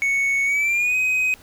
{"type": "tone with pitch glide", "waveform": "triangle", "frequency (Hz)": [2217, 2517], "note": ["C#7", "D#7"], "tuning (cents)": [0, 19], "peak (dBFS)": -16, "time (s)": [0.02, 1.34], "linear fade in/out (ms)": 0, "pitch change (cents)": 219, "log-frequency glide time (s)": [0.45, 0.96], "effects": ["pink hiss -49 dBFS RMS until 1.42 s"]}